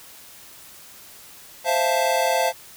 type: chord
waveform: square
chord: F major seventh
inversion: second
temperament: equal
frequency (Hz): 523.3 / 659.3 / 698.5 / 880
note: C5 / E5 / F5 / A5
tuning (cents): 0 / 0 / 0 / 0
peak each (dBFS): -25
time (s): 1.64-2.53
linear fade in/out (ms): 50
effects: white hiss -45 dBFS RMS until 2.76 s